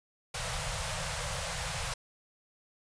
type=band-stop noise; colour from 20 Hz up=pink; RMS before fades=-35 dBFS; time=0.34-1.94 s; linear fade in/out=5 ms; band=170 to 480 Hz; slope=96 dB/octave; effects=resampled to 22050 Hz